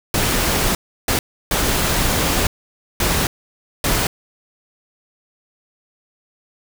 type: noise bursts at uneven times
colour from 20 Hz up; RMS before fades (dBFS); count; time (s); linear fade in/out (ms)
pink; -18; 5; 0.14-0.75 / 1.08-1.19 / 1.51-2.47 / 3-3.27 / 3.84-4.07; 2
effects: none